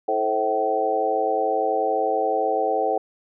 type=harmonic tone with a mistuned harmonic; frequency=109.2 Hz; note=A2; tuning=13 cents flat; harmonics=3 / 4 / 5 / 6 / 7; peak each=-32 / -25 / -26 / -28 / -23 dBFS; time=0.08-2.98 s; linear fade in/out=5 ms; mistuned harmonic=5; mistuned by=-57 cents; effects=none

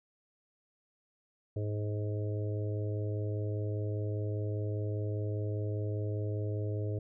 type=harmonic tone; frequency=105 Hz; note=G#2; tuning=19 cents sharp; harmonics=1 / 3 / 4 / 5 / 6; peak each=-32 / -43 / -41 / -45 / -47 dBFS; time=1.56-6.99 s; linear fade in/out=5 ms; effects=none

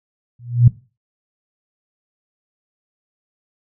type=tone with exponential growth; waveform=sine; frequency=120.5 Hz; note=B2; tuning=42 cents flat; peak=-3 dBFS; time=0.39-0.68 s; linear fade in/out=5 ms; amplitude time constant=62 ms; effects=noise-tail reverb RT60 0.3 s tail -17 dB re dry

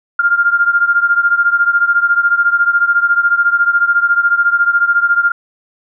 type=beating tone pair; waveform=sine; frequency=1396.9 / 1410.9 Hz; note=F6 / F6; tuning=0 / +17 cents; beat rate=14 Hz; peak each=-11 / -14 dBFS; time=0.19-5.32 s; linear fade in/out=5 ms; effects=none

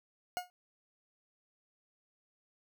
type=tone with exponential decay; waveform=40% pulse; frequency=720 Hz; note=F#5; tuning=47 cents flat; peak=-29 dBFS; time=0.37-0.5 s; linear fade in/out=0 ms; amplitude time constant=28 ms; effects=none

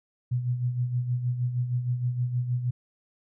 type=tone with tremolo; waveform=sine; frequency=123.47 Hz; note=B2; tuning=in tune; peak=-22 dBFS; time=0.31-2.71 s; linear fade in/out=10 ms; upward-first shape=sine; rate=6.4 Hz; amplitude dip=60%; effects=none

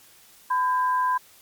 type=tone pair together; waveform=sine; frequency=1007.3 / 1600 Hz; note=B5 / G6; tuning=+34 / +35 cents; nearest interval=minor sixth; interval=801 cents; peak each=-20 / -30 dBFS; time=0.5-1.18 s; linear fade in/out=10 ms; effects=white hiss -53 dBFS RMS until 1.41 s + MP3 96 kbps

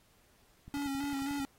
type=click train; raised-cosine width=5 ms; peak=-36 dBFS; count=9; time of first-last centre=0.68-1.401 s; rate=11.1 Hz
type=tone with vibrato; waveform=square; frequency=279.1 Hz; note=C#4; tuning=12 cents sharp; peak=-34 dBFS; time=0.74-1.45 s; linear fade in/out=0 ms; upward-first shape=square; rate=3.8 Hz; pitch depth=32 cents each way
effects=pink hiss -67 dBFS RMS until 1.58 s + AAC 48 kbps

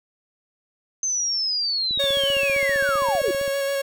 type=linear sweep; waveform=sine; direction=down; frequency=6272 to 329.6 Hz; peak=-21 dBFS; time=1.03-3.31 s; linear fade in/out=2 ms
type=click train; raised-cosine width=3 ms; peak=-26 dBFS; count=25; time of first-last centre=1.91-3.479 s; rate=15.3 Hz
type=tone with vibrato; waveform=45% pulse; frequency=554.4 Hz; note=C#5; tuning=in tune; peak=-22 dBFS; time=1.99-3.82 s; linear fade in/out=10 ms; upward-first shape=square; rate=7.1 Hz; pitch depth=12 cents each way
effects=none

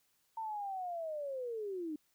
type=linear sweep; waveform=sine; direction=down; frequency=909 to 293.7 Hz; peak=-37 dBFS; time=0.37-1.96 s; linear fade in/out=5 ms; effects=white hiss -75 dBFS RMS until 2.14 s

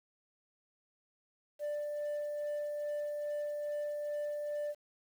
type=tone with tremolo; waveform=sine; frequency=590 Hz; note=D5; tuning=8 cents sharp; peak=-31 dBFS; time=1.59-4.75 s; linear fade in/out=50 ms; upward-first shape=sine; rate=2.4 Hz; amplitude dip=30%; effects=tanh soft clip ceiling -33 dBFS + 10-bit

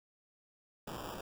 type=noise with sample-and-hold; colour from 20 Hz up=white; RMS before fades=-43 dBFS; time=0.87-1.21 s; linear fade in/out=5 ms; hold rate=2100 Hz; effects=none

